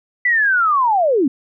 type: linear sweep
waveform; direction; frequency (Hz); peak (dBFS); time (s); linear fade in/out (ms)
sine; down; 2000 to 242.4; -12; 0.25-1.28; 5
effects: none